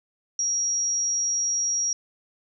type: tone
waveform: sine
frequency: 5670 Hz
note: F8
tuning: 25 cents sharp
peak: -22 dBFS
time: 0.39-1.93 s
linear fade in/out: 2 ms
effects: none